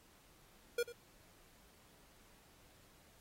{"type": "tone with echo", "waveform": "square", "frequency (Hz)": 476.7, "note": "A#4", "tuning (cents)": 39, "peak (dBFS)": -33, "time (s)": [0.78, 0.83], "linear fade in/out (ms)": 5, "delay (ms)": 94, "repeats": 1, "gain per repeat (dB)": -15, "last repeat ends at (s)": 0.924, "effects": ["pink hiss -66 dBFS RMS until 3.2 s", "AAC 48 kbps"]}